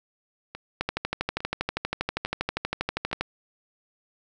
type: two click trains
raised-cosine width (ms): 0.3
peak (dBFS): -10 / -20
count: 31 / 4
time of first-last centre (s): 0.81-3.21 / 0.55-3.114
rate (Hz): 12.5 / 1.17
effects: none